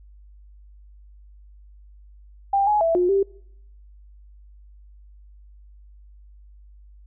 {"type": "tone with pitch steps", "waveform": "sine", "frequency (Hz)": [793, 839, 661, 357.8, 393.4], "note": ["G5", "G#5", "E5", "F4", "G4"], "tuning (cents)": [20, 17, 5, 42, 6], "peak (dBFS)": -16, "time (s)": [2.53, 3.23], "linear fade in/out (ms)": 5, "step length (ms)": 140, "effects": ["noise-tail reverb RT60 0.7 s tail -24 dB re dry", "added 50 Hz sine -45 dBFS peak until 7.06 s"]}